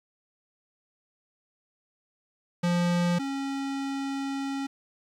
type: tone pair in turn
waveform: square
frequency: 174.61 / 274.1 Hz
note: F3 / C#4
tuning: 0 / -19 cents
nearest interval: minor sixth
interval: 781 cents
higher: second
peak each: -23 / -30 dBFS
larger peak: first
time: 2.63-3.19 / 3.19-4.67 s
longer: second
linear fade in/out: 10 ms
effects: low-pass 7000 Hz 12 dB/octave + 9-bit